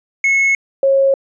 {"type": "tone pair in turn", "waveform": ["triangle", "sine"], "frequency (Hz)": [2187, 544.2], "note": ["C#7", "C#5"], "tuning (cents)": [-24, -32], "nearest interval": "2 octaves", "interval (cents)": 2408, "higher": "first", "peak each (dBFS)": -9, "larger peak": "neither", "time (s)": [[0.24, 0.55], [0.83, 1.14]], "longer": "neither", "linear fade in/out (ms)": 2, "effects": ["resampled to 16000 Hz"]}